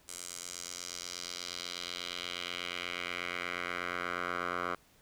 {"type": "tone with band-pass filter sweep", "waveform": "10% pulse", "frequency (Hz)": 88.3, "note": "F2", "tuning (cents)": 20, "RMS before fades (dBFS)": -39, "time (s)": [0.08, 4.75], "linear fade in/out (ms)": 5, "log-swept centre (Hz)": [8300, 1200], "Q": 1.9, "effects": ["pink hiss -64 dBFS RMS until 5.01 s"]}